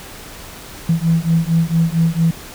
sine beating tone pair, 163 / 167.4 Hz, E3 / E3, -19 / +27 cents, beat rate 4.4 Hz, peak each -15 / -15 dBFS, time 0.89-2.31 s, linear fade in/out 5 ms, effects tanh soft clip ceiling -5 dBFS + pink hiss -35 dBFS RMS until 2.54 s

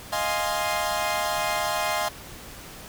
sawtooth chord, F minor seventh, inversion third, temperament equal, 622.3 / 698.5 / 830.6 / 1046.5 Hz, Eb5 / F5 / Ab5 / C6, 0 / 0 / 0 / 0 cents, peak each -26 dBFS, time 0.12-2.09 s, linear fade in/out 10 ms, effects pink hiss -42 dBFS RMS until 2.88 s

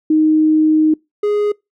sine / triangle tone pair in turn, 311.1 / 415.3 Hz, D#4 / G#4, 0 / 0 cents, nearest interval perfect fourth, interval 500 cents, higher second, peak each -9 / -11 dBFS, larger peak first, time 0.1-0.94 / 1.23-1.52 s, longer first, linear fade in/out 5 ms, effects noise-tail reverb RT60 0.2 s tail -25 dB re dry

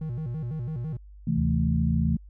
triangle tone with vibrato, 137.2 Hz, C#3, 17 cents flat, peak -27 dBFS, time 0.01-0.97 s, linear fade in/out 5 ms, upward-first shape square, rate 6 Hz, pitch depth 240 cents each way
sine chord, A minor, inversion first, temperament just, 132 / 165 / 220 Hz, C3 / E3 / A3, +16 / +2 / 0 cents, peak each -29 / -25 / -27 dBFS, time 1.27-2.17 s, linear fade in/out 5 ms
sine tone, 76.9 Hz, D#2, 20 cents flat, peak -26 dBFS, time 1.37-2.16 s, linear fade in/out 5 ms
effects added 50 Hz sine -44 dBFS peak until 2.29 s

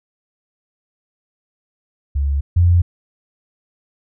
sine tone pair in turn, 70.2 / 87.25 Hz, C#2 / F2, +22 / -1 cents, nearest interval major third, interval 377 cents, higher second, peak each -15 / -9 dBFS, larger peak second, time 2.15-2.41 / 2.56-2.82 s, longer neither, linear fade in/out 10 ms, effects none

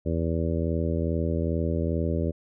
harmonic tone, 82.41 Hz, E2, in tune, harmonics 1 / 2 / 3 / 4 / 5 / 6 / 7, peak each -27 / -30 / -32 / -33 / -34 / -35 / -35 dBFS, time 0.05-2.32 s, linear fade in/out 20 ms, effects none

